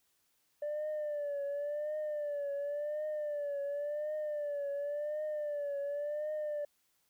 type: tone with vibrato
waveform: sine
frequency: 587.3 Hz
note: D5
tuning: in tune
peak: -32 dBFS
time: 0.62-6.65 s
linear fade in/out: 5 ms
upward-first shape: triangle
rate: 0.92 Hz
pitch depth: 79 cents each way
effects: tanh soft clip ceiling -32 dBFS + white hiss -75 dBFS RMS until 7.09 s